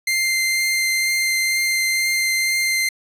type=tone with vibrato; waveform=sawtooth; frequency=2091 Hz; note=C7; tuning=2 cents flat; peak=-14 dBFS; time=0.07-2.89 s; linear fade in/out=5 ms; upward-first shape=triangle; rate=2.1 Hz; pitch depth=8 cents each way; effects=resampled to 32000 Hz